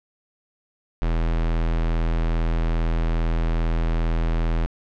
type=tone; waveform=square; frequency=41.2 Hz; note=E1; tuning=in tune; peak=-20 dBFS; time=1.02-4.66 s; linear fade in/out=0 ms; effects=low-pass 3000 Hz 12 dB/octave